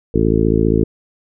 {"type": "harmonic tone", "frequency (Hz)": 55, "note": "A1", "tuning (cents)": 0, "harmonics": [1, 2, 3, 4, 5, 6, 7, 8], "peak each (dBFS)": [-20, -20, -20, -20, -20, -20, -20, -20], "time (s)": [0.14, 0.84], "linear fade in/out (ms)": 5, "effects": []}